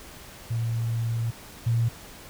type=tone pair in turn; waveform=sine; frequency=115.3 / 116.3 Hz; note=A#2 / A#2; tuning=-19 / -4 cents; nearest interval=unison; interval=15 cents; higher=second; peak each=-24 / -20 dBFS; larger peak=second; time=0.5-1.31 / 1.66-1.89 s; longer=first; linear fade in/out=10 ms; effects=pink hiss -45 dBFS RMS until 2.29 s